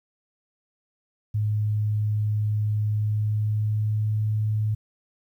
sine tone with pitch glide, 106 to 107.42 Hz, G#2 to A2, +36 to -41 cents, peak -21 dBFS, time 1.34-4.75 s, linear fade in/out 10 ms, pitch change +23 cents, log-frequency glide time 2.88-4.25 s, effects 10-bit

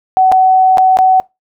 sine tone with dropouts, 752 Hz, F#5, 28 cents sharp, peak -5 dBFS, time 0.17-1.2 s, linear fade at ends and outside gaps 0 ms, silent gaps 0.317-0.322 / 0.773-0.782 / 0.971-0.988 s, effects noise-tail reverb RT60 0.2 s tail -24 dB re dry

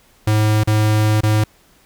square tone with dropouts, 107.3 Hz, A2, 43 cents flat, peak -13 dBFS, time 0.27-1.44 s, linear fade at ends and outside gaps 5 ms, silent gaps 0.636-0.673 / 1.208-1.233 s, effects pink hiss -53 dBFS RMS until 1.85 s

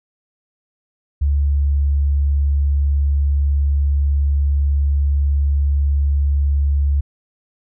sine tone with pitch glide, 71.3 to 70.85 Hz, C#2 to C#2, +49 to +38 cents, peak -13 dBFS, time 1.21-7.01 s, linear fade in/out 10 ms, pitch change -11 cents, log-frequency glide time 1.4-1.66 s, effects none

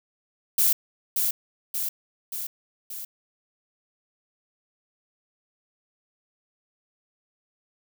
violet noise with echo, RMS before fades -20 dBFS, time 0.58-0.73 s, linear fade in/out 5 ms, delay 580 ms, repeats 4, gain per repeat -4 dB, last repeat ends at 3.05 s, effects none

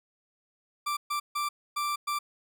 40% pulse tone bursts at uneven times, 1174.7 Hz, D6, in tune, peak -27 dBFS, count 5, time 0.86-0.97 / 1.1-1.2 / 1.35-1.49 / 1.76-1.96 / 2.07-2.19 s, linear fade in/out 10 ms, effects none

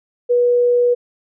sine tone, 486.2 Hz, B4, 27 cents flat, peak -11 dBFS, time 0.29-0.95 s, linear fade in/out 20 ms, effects none

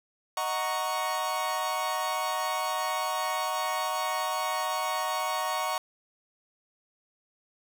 40% pulse chord, D# minor seventh, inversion none, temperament equal, 622.3 / 740 / 932.3 / 1108.7 Hz, D#5 / F#5 / A#5 / C#6, 0 / 0 / 0 / 0 cents, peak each -35 / -33 / -33 / -31 dBFS, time 0.37-5.78 s, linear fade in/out 2 ms, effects none

